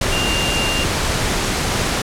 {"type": "tone in noise", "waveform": "sine", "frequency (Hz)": 2794, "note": "F7", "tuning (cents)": 0, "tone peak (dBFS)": -21, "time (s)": [0.12, 0.84], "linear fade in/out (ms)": 5, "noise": "pink", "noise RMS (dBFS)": -19, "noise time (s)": [0.01, 2.02], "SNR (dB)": -5, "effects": ["low-pass 9000 Hz 12 dB/octave"]}